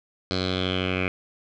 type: tone with low-pass filter sweep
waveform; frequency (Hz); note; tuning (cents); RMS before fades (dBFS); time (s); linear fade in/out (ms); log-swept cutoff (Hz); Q
10% pulse; 92.5; F#2; 0; -26; 0.31-1.08; 0; 4400 to 2400; 5.9
effects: none